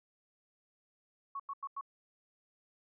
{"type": "tone bursts", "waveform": "sine", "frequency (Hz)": 1108.7, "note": "C#6", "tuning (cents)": 0, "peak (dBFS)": -37, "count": 4, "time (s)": [1.35, 1.811], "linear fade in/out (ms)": 5, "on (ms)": 47, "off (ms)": 91, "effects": []}